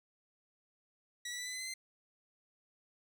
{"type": "tone with pitch steps", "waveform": "15% pulse", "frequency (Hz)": [1935, 1957.5, 1980.2, 2003, 2027, 2050, 2074], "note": ["B6", "B6", "B6", "B6", "B6", "C7", "C7"], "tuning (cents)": [-36, -16, 4, 24, 45, -36, -16], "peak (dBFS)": -33, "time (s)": [1.25, 1.74], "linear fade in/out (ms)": 5, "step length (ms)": 70, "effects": []}